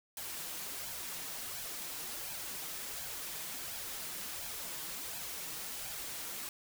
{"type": "noise with flanger", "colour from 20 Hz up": "white", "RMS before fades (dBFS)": -42, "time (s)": [0.17, 6.49], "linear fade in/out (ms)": 2, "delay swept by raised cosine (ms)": [1.2, 6.5], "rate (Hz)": 1.4, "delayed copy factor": 0.55, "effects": []}